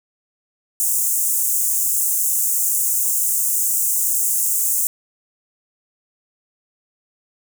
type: high-pass noise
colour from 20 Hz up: pink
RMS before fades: -19 dBFS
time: 0.8-4.87 s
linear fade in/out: 0 ms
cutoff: 6900 Hz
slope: 48 dB/octave
effects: none